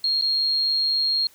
sine tone with dropouts, 4249 Hz, C8, 26 cents sharp, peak -19 dBFS, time 0.04-1.27 s, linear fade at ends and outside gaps 2 ms, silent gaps 0.213-0.221 s, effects white hiss -54 dBFS RMS until 1.34 s

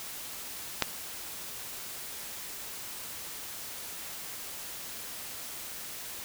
click, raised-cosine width 0.2 ms, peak -6 dBFS, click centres 0.823 s, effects white hiss -41 dBFS RMS until 6.24 s

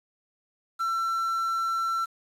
triangle tone with quantisation, 1345 Hz, E6, 34 cents sharp, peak -23 dBFS, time 0.79-2.06 s, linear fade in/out 20 ms, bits 8, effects resampled to 32000 Hz

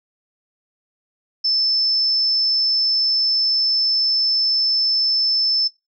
sine tone, 5274 Hz, E8, in tune, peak -16 dBFS, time 1.44-5.68 s, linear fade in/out 10 ms, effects noise-tail reverb RT60 0.2 s tail -17 dB re dry

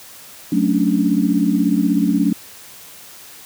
sine chord, D major seventh, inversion first, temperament equal, 185 / 220 / 277.2 / 293.7 Hz, F#3 / A3 / C#4 / D4, 0 / 0 / 0 / 0 cents, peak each -19 dBFS, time 0.52-2.33 s, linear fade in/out 5 ms, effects white hiss -40 dBFS RMS until 3.45 s + high-pass 60 Hz 12 dB/octave

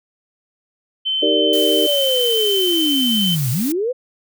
sine tone, 3076 Hz, G7, 33 cents flat, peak -17 dBFS, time 1.05-3.36 s, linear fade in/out 20 ms
sine chord, Eb major seventh, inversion none, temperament equal, 311.1 / 392 / 466.2 / 587.3 Hz, Eb4 / G4 / Bb4 / D5, 0 / 0 / 0 / 0 cents, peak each -20 dBFS, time 1.22-1.87 s, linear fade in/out 10 ms
blue noise, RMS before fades -27 dBFS, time 1.53-3.72 s, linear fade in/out 2 ms
sine linear two-way sweep, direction down then up, 593 to 116.54 to 525 Hz, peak -17 dBFS, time 1.86-3.93 s, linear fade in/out 20 ms, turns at 3.51 s
effects none

